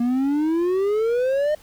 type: exponential sweep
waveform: triangle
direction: up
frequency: 235.1 to 617 Hz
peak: -16 dBFS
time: 0-1.55 s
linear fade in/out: 5 ms
effects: pink hiss -51 dBFS RMS until 1.62 s